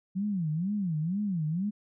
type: tone with vibrato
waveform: sine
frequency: 178.7 Hz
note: F3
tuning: 40 cents sharp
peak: -27 dBFS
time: 0.15-1.71 s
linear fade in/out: 20 ms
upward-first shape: sine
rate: 2.1 Hz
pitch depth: 280 cents each way
effects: none